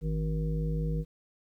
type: harmonic tone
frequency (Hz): 52.5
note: G#1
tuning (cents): +19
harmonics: 1 / 3 / 5 / 7 / 9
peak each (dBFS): -31 / -30 / -44 / -47 / -40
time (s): 0.01-1.05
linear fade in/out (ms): 50
effects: 11-bit